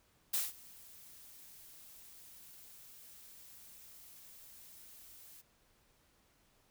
blue noise with ADSR envelope, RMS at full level -32 dBFS, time 0.33-5.42 s, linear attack 12 ms, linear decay 180 ms, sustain -24 dB, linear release 19 ms, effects pink hiss -71 dBFS RMS until 6.7 s

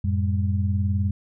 sine tone cluster, 91.1 / 110.7 / 200.8 Hz, F#2 / A2 / G3, -26 / +11 / +42 cents, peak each -21 / -28 / -28 dBFS, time 0.04-1.11 s, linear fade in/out 5 ms, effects none

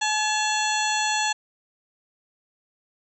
harmonic tone with a mistuned harmonic, 855 Hz, A5, 50 cents flat, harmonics 1 / 2 / 3 / 4 / 5 / 7 / 8 / 9, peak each -25 / -28 / -30 / -31 / -32 / -33 / -34 / -35 dBFS, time 0.01-1.33 s, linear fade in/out 10 ms, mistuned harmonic 3, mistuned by +87 cents, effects none

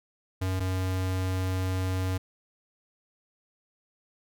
square tone pair in turn, 93.6 / 93.2 Hz, F#2 / F#2, +20 / +13 cents, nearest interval unison, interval 7 cents, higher first, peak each -27 / -27 dBFS, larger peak neither, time 0.41-0.6 / 0.6-2.18 s, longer second, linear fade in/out 10 ms, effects none

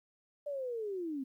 sine linear sweep, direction down, 591 to 255.2 Hz, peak -35 dBFS, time 0.46-1.24 s, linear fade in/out 10 ms, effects 12-bit

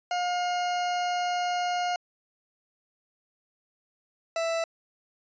40% pulse tone pair in turn, 713 / 661 Hz, F5 / E5, +36 / +5 cents, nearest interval minor second, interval 131 cents, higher first, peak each -25 dBFS, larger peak neither, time 0.11-1.96 / 4.36-4.64 s, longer first, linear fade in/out 2 ms, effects resampled to 16000 Hz

